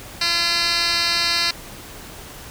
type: tone with band-pass filter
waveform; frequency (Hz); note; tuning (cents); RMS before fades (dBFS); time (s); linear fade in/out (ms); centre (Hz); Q
10% pulse; 341.7; F4; -38; -20; 0.21-1.51; 5; 3900; 4.3
effects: pink hiss -38 dBFS RMS until 2.5 s